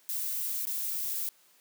violet noise with dropouts, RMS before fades -33 dBFS, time 0.09-1.29 s, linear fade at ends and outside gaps 0 ms, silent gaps 0.653-0.67 s, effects white hiss -63 dBFS RMS until 1.6 s + high-pass 200 Hz 12 dB/octave

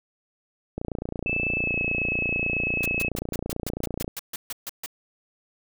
click train, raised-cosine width 2 ms, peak -16 dBFS, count 97, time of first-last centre 0.78-4.079 s, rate 29.1 Hz
sine tone with pitch glide, 2628 to 2583 Hz, E7 to E7, -6 to -36 cents, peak -24 dBFS, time 1.26-3.09 s, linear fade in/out 10 ms, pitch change -30 cents, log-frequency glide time 1.57-1.74 s
white noise bursts, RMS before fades -33 dBFS, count 13, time 2.83-4.861 s, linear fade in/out 2 ms, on 27 ms, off 140 ms
effects none

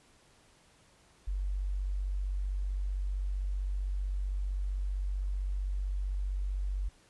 sine tone, 47.77 Hz, G1, 44 cents flat, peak -30 dBFS, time 1.27-6.89 s, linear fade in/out 10 ms, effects pink hiss -63 dBFS RMS until 7.09 s + resampled to 24000 Hz

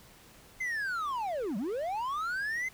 triangle linear two-way sweep, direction down then up, 2093 to 179.9 to 2093 Hz, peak -29 dBFS, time 0.6-2.69 s, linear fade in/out 10 ms, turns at 1.57 s, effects pink hiss -56 dBFS RMS until 2.73 s

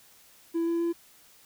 triangle tone with pitch steps, 333.3 / 336.6 / 339 Hz, E4 / E4 / E4, +19 / +36 / +49 cents, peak -22 dBFS, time 0.54-0.93 s, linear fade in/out 20 ms, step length 130 ms, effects tanh soft clip ceiling -19 dBFS + white hiss -57 dBFS RMS until 1.45 s

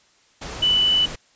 sine tone in noise, 2981 Hz, F#7, 12 cents sharp, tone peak -15 dBFS, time 0.62-1.06 s, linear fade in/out 10 ms, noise pink, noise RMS -33 dBFS, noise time 0.41-1.16 s, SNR +15 dB, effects white hiss -58 dBFS RMS until 1.35 s + resampled to 16000 Hz

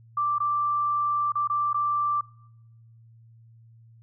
sine tone with dropouts, 1174.7 Hz, D6, in tune, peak -22 dBFS, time 0.17-2.21 s, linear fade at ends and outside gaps 5 ms, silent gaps 0.384-0.402 / 1.321-1.354 / 1.475-1.498 / 1.731-1.743 s, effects noise-tail reverb RT60 0.9 s tail -24 dB re dry + added 114 Hz sine -50 dBFS peak until 4.02 s

